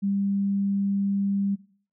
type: tone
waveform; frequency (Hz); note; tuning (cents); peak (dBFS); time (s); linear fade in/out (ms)
sine; 198.5; G3; +22; -22; 0.02-1.56; 20
effects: noise-tail reverb RT60 0.5 s tail -20 dB re dry